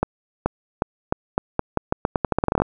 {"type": "accelerating click train", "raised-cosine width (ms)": 1, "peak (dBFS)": -4, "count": 20, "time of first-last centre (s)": [0.03, 2.62], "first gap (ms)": 430, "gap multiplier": 0.84, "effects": []}